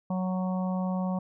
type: harmonic tone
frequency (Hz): 185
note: F#3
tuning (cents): 0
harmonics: 1 / 3 / 4 / 5 / 6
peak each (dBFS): -27 / -37 / -39 / -41 / -43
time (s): 0.1-1.19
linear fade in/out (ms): 5
effects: none